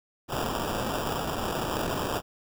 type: noise with sample-and-hold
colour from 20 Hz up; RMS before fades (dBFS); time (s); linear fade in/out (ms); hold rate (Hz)
white; -30; 0.28-2.22; 50; 2100
effects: none